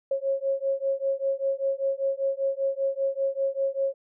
sine beating tone pair, 542 / 547.1 Hz, C#5 / C#5, -39 / -23 cents, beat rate 5.1 Hz, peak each -27 dBFS, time 0.11-3.94 s, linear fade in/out 5 ms, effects none

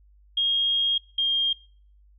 sine tone pair in turn, 3252 / 3217 Hz, G#7 / G7, -37 / +44 cents, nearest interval unison, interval 19 cents, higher first, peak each -20 dBFS, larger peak neither, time 0.37-0.98 / 1.18-1.53 s, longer first, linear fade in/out 5 ms, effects noise-tail reverb RT60 0.5 s tail -24 dB re dry + added 50 Hz sine -53 dBFS peak until 2.18 s

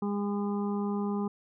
harmonic tone, 203.5 Hz, G#3, 35 cents flat, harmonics 1 / 2 / 4 / 5 / 6, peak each -29 / -35 / -41 / -43 / -45 dBFS, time 0.02-1.28 s, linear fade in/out 5 ms, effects none

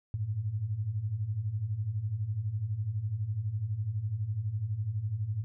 sine beating tone pair, 98 / 110 Hz, G2 / A2, 0 / 0 cents, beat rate 12 Hz, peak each -36 / -31 dBFS, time 0.14-5.44 s, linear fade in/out 0 ms, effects none

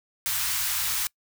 white band-stop noise, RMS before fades -27 dBFS, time 0.26-1.07 s, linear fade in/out 0 ms, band 120 to 960 Hz, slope 24 dB/octave, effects noise-tail reverb RT60 0.1 s tail -25 dB re dry

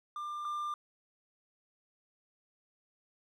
triangle tone pair in turn, 1194 / 1194 Hz, D6 / D6, +28 / +28 cents, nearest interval unison, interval 0 cents, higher neither, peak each -35 / -32 dBFS, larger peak second, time 0.16-0.45 / 0.45-0.74 s, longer neither, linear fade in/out 2 ms, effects none

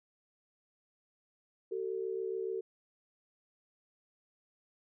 sine tone pair together, 380.4 / 447.4 Hz, F#4 / A4, +48 / +29 cents, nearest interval minor third, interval 281 cents, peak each -36 / -37 dBFS, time 1.71-2.61 s, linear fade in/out 10 ms, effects none

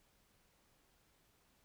silence, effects pink hiss -73 dBFS RMS until 1.64 s

